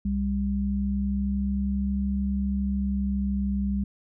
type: tone pair together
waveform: sine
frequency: 66.48 / 199.2 Hz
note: C2 / G3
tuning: +28 / +28 cents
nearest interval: octave + perfect fifth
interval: 1900 cents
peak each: -28 / -25 dBFS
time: 0.05-3.84 s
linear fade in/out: 5 ms
effects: none